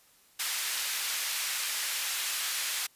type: high-pass noise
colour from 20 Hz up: pink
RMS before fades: -32 dBFS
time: 0.39-2.87 s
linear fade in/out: 10 ms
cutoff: 2000 Hz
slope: 12 dB/octave
effects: white hiss -62 dBFS RMS until 2.95 s + resampled to 32000 Hz